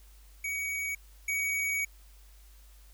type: tone pair in turn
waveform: square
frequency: 2255 / 2255 Hz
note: C#7 / C#7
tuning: +29 / +29 cents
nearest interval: unison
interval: 0 cents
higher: neither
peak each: -32 / -29 dBFS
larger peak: second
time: 0.44-0.95 / 1.28-1.85 s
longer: second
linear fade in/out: 5 ms
effects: added 50 Hz sine -52 dBFS peak until 2.93 s + white hiss -62 dBFS RMS until 2.93 s